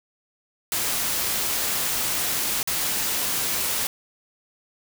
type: noise with dropouts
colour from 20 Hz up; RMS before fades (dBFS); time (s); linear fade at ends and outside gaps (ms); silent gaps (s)
white; -25; 0.72-3.87; 1; 2.63-2.674
effects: none